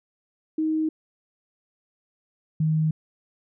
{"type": "tone pair in turn", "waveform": "sine", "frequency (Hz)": [314.1, 156.87], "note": ["D#4", "D#3"], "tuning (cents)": [16, 14], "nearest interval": "octave", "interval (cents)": 1202, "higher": "first", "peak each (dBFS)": [-21, -19], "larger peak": "second", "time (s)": [[0.58, 0.89], [2.6, 2.91]], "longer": "neither", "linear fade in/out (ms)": 5, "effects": []}